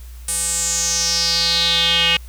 square tone with band-pass filter sweep, 169 Hz, E3, 43 cents sharp, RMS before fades -18 dBFS, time 0.28-2.17 s, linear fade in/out 5 ms, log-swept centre 9300 to 2800 Hz, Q 5.3, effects added 60 Hz sine -33 dBFS peak until 2.28 s + white hiss -48 dBFS RMS until 2.28 s

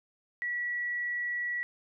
sine tone, 1938 Hz, B6, 33 cents flat, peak -30 dBFS, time 0.42-1.63 s, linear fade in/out 0 ms, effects none

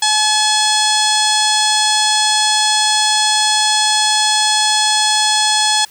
harmonic tone with a mistuned harmonic, 856 Hz, A5, 48 cents flat, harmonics 1 / 2 / 3 / 4 / 5 / 6 / 7 / 8 / 9 / 10, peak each -17 / -22 / -29 / -17 / -20 / -21 / -25 / -24 / -27 / -21 dBFS, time 0.02-5.85 s, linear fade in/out 5 ms, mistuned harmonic 4, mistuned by -28 cents, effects white hiss -44 dBFS RMS until 5.9 s

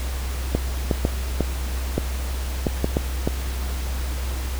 clicks, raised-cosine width 2 ms, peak -6 dBFS, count 9, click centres 0.55 / 0.912 / 1.051 / 1.407 / 1.98 / 2.668 / 2.844 / 2.969 / 3.275 s, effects added 64 Hz sine -24 dBFS peak until 4.59 s + pink hiss -35 dBFS RMS until 4.59 s

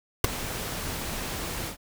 pink noise with ADSR envelope, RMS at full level -17 dBFS, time 0.24-1.77 s, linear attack 4 ms, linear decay 10 ms, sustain -16 dB, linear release 98 ms, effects none

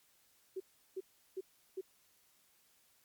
sine tone bursts, 379.1 Hz, F#4, 42 cents sharp, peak -37 dBFS, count 4, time 0.56-1.812 s, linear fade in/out 10 ms, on 43 ms, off 360 ms, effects white hiss -70 dBFS RMS until 3.04 s + MP3 96 kbps

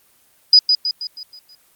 sine tone with echo, 4954 Hz, D#8, 8 cents flat, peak -5 dBFS, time 0.53-0.59 s, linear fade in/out 2 ms, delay 160 ms, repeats 6, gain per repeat -6 dB, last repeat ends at 1.55 s, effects white hiss -56 dBFS RMS until 1.75 s + Opus 24 kbps

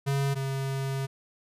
square tone pair in turn, 138.59 / 135.5 Hz, C#3 / C#3, 0 / -39 cents, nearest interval unison, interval 39 cents, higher first, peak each -25 / -29 dBFS, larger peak first, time 0.06-0.35 / 0.35-1.07 s, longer second, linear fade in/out 20 ms, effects resampled to 32000 Hz

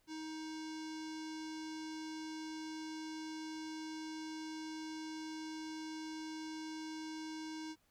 square tone with low-pass filter, 314.6 Hz, D#4, 19 cents sharp, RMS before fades -45 dBFS, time 0.07-7.76 s, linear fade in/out 50 ms, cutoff 5800 Hz, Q 2.5, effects pink hiss -75 dBFS RMS until 7.9 s

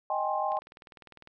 sine chord, Ab major seventh, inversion second, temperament equal with one note detuned, 622.3 / 784 / 830.6 / 1056.2 Hz, Eb5 / G5 / Ab5 / C6, 0 / 0 / 0 / +16 cents, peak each -33 / -31 / -33 / -33 dBFS, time 0.1-0.59 s, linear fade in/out 2 ms
click train, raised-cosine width 0.3 ms, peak -33 dBFS, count 16, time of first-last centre 0.52-1.274 s, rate 19.9 Hz
effects none

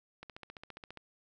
click train, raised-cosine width 0.3 ms, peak -30 dBFS, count 12, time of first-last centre 0.23-0.973 s, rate 14.8 Hz, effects none

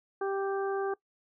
harmonic tone, 392 Hz, G4, in tune, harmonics 1 / 2 / 3 / 4, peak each -30 / -36 / -40 / -42 dBFS, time 0.21-0.94 s, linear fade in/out 5 ms, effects noise-tail reverb RT60 0.1 s tail -21 dB re dry

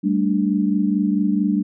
sine chord, G suspended second, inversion none, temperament just, 196 / 220.5 / 294 Hz, G3 / A3 / D4, 0 / +4 / +2 cents, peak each -19 / -22 / -21 dBFS, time 0.03-1.63 s, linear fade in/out 20 ms, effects none

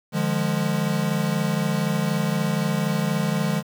square chord, D diminished, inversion none, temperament equal with one note detuned, 150.61 / 174.61 / 207.7 Hz, D3 / F3 / Ab3, +44 / 0 / 0 cents, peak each -26 dBFS, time 0.12-3.63 s, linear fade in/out 50 ms, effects 8-bit

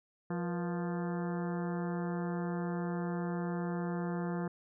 harmonic tone with a mistuned harmonic, 174.8 Hz, F3, 2 cents sharp, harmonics 1 / 2 / 3 / 4 / 5 / 6 / 7 / 8 / 9 / 10, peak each -34 / -40 / -44 / -46 / -48 / -50 / -51 / -52 / -53 / -54 dBFS, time 0.3-4.48 s, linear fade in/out 5 ms, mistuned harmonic 3, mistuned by -120 cents, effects none

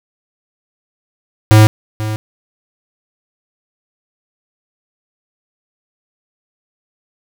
square tone with echo, 108 Hz, A2, 32 cents flat, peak -4 dBFS, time 1.51-1.67 s, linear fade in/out 0 ms, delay 490 ms, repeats 1, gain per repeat -14 dB, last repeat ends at 2.16 s, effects none

